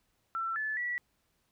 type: tone with pitch steps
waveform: sine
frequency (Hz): 1342 / 1735 / 1945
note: E6 / A6 / B6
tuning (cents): +31 / -25 / -27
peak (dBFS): -31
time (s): 0.35-0.98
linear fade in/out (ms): 0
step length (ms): 210
effects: pink hiss -75 dBFS RMS until 1.51 s